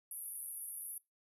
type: band-pass noise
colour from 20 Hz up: white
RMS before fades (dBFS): -45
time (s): 0.11-0.98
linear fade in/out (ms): 2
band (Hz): 10000 to 12000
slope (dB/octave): 96
effects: noise-tail reverb RT60 0.2 s tail -22 dB re dry